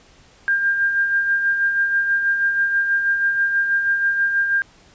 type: tone with tremolo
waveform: sine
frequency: 1600 Hz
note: G6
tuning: 35 cents sharp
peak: -14 dBFS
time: 0.48-4.62 s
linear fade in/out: 0 ms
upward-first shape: sine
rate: 6.2 Hz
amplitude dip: 45%
effects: pink hiss -51 dBFS RMS until 4.94 s + resampled to 16000 Hz